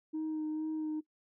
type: tone with vibrato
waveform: sine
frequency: 311.1 Hz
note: D#4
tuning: in tune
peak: -31 dBFS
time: 0.13-1.01 s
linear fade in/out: 20 ms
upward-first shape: sine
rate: 2.2 Hz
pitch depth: 17 cents each way
effects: noise-tail reverb RT60 0.1 s tail -19 dB re dry + tanh soft clip ceiling -31 dBFS